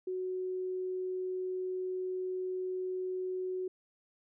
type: tone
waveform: sine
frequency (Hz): 370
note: F#4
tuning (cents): 0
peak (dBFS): -33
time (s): 0.07-3.68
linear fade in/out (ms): 5
effects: none